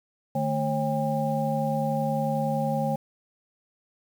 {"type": "tone cluster", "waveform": "sine", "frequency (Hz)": [151.4, 222.2, 542, 801], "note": ["D#3", "A3", "C#5", "G5"], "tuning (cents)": [-47, 17, -39, 37], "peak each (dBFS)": -29, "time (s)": [0.35, 2.96], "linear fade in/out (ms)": 5, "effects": ["8-bit"]}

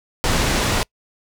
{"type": "low-pass noise", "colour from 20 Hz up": "pink", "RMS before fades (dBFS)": -19, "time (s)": [0.24, 0.83], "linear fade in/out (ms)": 0, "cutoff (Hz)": 7800, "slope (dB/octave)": 12, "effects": ["noise-tail reverb RT60 0.1 s tail -26 dB re dry"]}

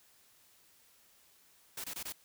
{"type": "noise bursts", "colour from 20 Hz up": "white", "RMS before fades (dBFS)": -41, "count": 4, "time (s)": [1.77, 2.124], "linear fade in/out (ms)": 5, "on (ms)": 72, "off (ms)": 22, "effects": ["white hiss -65 dBFS RMS until 2.24 s"]}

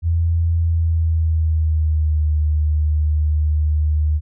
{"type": "tone with pitch glide", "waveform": "sine", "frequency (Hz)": [83.5, 76.13], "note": ["E2", "D#2"], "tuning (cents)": [23, -37], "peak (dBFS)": -14, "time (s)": [0.02, 4.21], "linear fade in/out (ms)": 50, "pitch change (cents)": -160, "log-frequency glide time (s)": [0.59, 2.3], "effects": []}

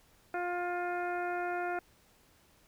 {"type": "harmonic tone", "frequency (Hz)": 353.3, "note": "F4", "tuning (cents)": 20, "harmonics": [1, 2, 3, 4, 5, 6, 7], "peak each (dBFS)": [-37, -35, -48, -39, -47, -50, -50], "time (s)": [0.34, 1.79], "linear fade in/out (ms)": 2, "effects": ["pink hiss -65 dBFS RMS until 2.67 s"]}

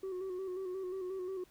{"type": "tone with vibrato", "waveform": "sine", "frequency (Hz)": 373.4, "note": "F#4", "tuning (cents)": 16, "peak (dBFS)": -34, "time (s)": [0.03, 1.44], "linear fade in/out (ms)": 5, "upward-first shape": "square", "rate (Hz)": 5.6, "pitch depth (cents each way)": 43, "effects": ["tanh soft clip ceiling -36 dBFS", "pink hiss -66 dBFS RMS until 1.5 s"]}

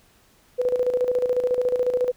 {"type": "tone with tremolo", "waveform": "sine", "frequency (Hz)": 497.5, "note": "B4", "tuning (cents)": 13, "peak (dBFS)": -17, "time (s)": [0.58, 2.12], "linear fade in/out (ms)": 20, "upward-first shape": "square", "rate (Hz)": 14, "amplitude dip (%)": 60, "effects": ["pink hiss -58 dBFS RMS until 2.16 s"]}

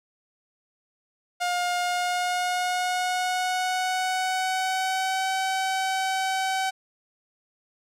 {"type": "tone with pitch glide", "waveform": "sawtooth", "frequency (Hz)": [711, 762], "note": ["F5", "G5"], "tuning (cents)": [31, -49], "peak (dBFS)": -20, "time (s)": [1.4, 6.71], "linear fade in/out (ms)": 20, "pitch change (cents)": 120, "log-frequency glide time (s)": [1.77, 5.3], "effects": ["low-pass 10000 Hz 12 dB/octave"]}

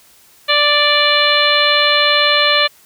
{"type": "harmonic tone", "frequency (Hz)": 587.3, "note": "D5", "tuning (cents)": 0, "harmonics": [1, 2, 3, 4, 5, 6, 7], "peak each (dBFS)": [-18, -18, -18, -18, -18, -18, -18], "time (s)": [0.48, 2.68], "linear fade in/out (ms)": 20, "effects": ["white hiss -48 dBFS RMS until 2.85 s"]}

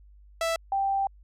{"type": "tone pair in turn", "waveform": ["sawtooth", "sine"], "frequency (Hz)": [660, 784.9], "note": ["E5", "G5"], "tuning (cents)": [2, 2], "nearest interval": "minor third", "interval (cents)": 300, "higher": "second", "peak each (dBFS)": [-21, -23], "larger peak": "first", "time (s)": [[0.41, 0.56], [0.72, 1.07]], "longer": "second", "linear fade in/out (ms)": 2, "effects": ["added 50 Hz sine -50 dBFS peak until 1.23 s", "low-pass 11000 Hz 12 dB/octave"]}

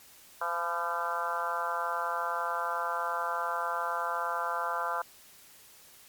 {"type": "harmonic tone with a mistuned harmonic", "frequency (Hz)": 171.3, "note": "F3", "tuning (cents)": -33, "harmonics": [3, 4, 5, 6, 7, 8, 9], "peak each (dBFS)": [-40, -37, -38, -35, -36, -35, -40], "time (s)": [0.41, 5.02], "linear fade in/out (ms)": 5, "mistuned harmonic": 6, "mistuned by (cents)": -35, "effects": ["white hiss -55 dBFS RMS until 6.08 s", "MP3 96 kbps"]}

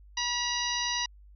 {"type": "harmonic tone with a mistuned harmonic", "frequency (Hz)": 969, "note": "B5", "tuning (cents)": -33, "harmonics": [1, 2, 3, 4, 5, 6], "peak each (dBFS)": [-35, -35, -35, -35, -35, -35], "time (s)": [0.17, 1.06], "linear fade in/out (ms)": 5, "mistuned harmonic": 3, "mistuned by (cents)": -37, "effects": ["added 50 Hz sine -50 dBFS peak until 1.35 s"]}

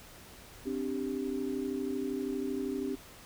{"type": "chord", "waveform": "sine", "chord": "C suspended second", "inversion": "none", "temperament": "just", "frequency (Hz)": [261.6, 294.3, 392.4], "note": ["C4", "D4", "G4"], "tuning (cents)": [0, 4, 2], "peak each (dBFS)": [-35, -37, -36], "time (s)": [0.65, 2.96], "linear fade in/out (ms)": 20, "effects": ["pink hiss -52 dBFS RMS until 3.25 s"]}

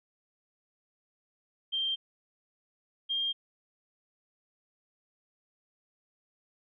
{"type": "tone pair in turn", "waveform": "sine", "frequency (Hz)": [3165, 3207], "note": ["G7", "G7"], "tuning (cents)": [16, 39], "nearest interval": "unison", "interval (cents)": 23, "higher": "second", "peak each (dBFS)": -28, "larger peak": "neither", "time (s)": [[1.72, 1.96], [3.09, 3.33]], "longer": "neither", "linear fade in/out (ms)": 20, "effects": []}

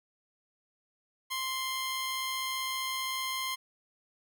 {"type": "tone pair together", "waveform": "15% pulse", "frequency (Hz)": [1046.5, 3275], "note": ["C6", "G#7"], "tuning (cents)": [0, -25], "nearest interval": "octave + minor sixth", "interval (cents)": 1975, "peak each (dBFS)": [-26, -33], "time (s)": [1.3, 3.56], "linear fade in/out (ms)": 20, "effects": []}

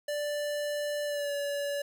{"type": "tone with pitch glide", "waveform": "square", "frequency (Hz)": [587.3, 571.6], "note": ["D5", "D5"], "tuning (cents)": [0, -47], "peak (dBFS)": -31, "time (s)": [0.08, 1.82], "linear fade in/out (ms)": 5, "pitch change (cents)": -47, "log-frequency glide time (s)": [1.05, 1.33], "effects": ["11-bit"]}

